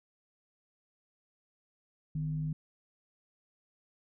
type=tone with frequency modulation; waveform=sine; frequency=153.5 Hz; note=D#3; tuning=23 cents flat; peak=-31 dBFS; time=2.15-2.53 s; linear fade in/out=5 ms; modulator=99.1 Hz; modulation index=0.34; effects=none